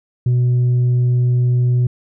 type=tone; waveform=sine; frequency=123.47 Hz; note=B2; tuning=in tune; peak=-9 dBFS; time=0.26-1.87 s; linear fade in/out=5 ms; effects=tanh soft clip ceiling -11 dBFS